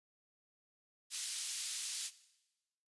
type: band-pass noise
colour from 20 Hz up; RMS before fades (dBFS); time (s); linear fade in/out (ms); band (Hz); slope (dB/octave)
white; -41; 1.1-2.11; 50; 3300 to 9300; 12
effects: noise-tail reverb RT60 1.0 s tail -17 dB re dry + resampled to 24000 Hz